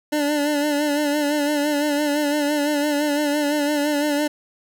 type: tone with vibrato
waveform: 25% pulse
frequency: 293.7 Hz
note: D4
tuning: in tune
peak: -15 dBFS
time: 0.12-4.28 s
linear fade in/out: 10 ms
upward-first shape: sine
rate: 5.9 Hz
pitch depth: 46 cents each way
effects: none